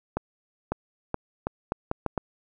accelerating click train, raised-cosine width 1 ms, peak -12 dBFS, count 8, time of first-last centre 0.17-2.178 s, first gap 550 ms, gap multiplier 0.77, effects none

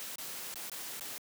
white noise with dropouts, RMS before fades -42 dBFS, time 0-1.18 s, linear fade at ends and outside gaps 0 ms, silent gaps 0.156-0.183 / 0.541-0.557 / 0.697-0.717 / 0.996-1.009 s, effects high-pass 150 Hz 12 dB/octave

